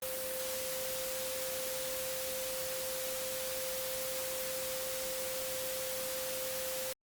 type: tone in noise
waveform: sine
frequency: 520 Hz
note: C5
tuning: 11 cents flat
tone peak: -39 dBFS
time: 0.02-6.93 s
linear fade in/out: 5 ms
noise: white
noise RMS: -39 dBFS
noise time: 0.02-6.93 s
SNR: -3 dB
effects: Opus 32 kbps